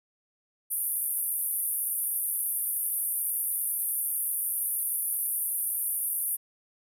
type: band-pass noise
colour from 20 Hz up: white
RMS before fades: -30 dBFS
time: 0.7-6.37 s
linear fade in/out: 20 ms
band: 9400 to 14000 Hz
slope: 96 dB/octave
effects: none